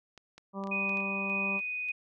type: clicks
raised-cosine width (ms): 0.2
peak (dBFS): -32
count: 6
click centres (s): 0.177 / 0.38 / 0.638 / 0.672 / 0.894 / 0.972
type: harmonic tone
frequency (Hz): 196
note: G3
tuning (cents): 0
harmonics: 1 / 2 / 3 / 4 / 5 / 6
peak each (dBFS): -36 / -43 / -42 / -47 / -43 / -44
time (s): 0.53-1.61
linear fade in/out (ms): 50
type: tone with tremolo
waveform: sine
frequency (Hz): 2489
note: D#7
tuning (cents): 0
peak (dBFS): -29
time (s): 0.71-1.92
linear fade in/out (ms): 10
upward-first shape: square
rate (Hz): 1.7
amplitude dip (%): 30
effects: none